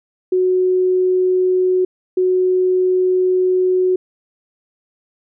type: tone pair in turn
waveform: sine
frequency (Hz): 368.5 / 368.5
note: F#4 / F#4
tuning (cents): -7 / -7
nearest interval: unison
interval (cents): 0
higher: neither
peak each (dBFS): -12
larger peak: neither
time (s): 0.32-1.85 / 2.17-3.96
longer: second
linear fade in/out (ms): 5
effects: none